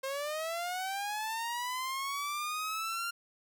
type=linear sweep; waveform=sawtooth; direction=up; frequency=528 to 1396.9 Hz; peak=-30 dBFS; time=0.03-3.11 s; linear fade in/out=10 ms; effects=none